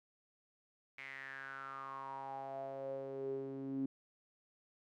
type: tone with band-pass filter sweep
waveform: sawtooth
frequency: 135.6 Hz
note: C#3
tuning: 38 cents flat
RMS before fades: -44 dBFS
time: 0.98-3.86 s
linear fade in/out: 5 ms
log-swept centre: 2200 to 270 Hz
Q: 7.9
effects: none